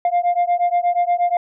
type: beating tone pair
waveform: sine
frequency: 698.5 / 706.9 Hz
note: F5 / F5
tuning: 0 / +21 cents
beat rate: 8.4 Hz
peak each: -16 dBFS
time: 0.05-1.37 s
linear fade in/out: 2 ms
effects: tanh soft clip ceiling -12 dBFS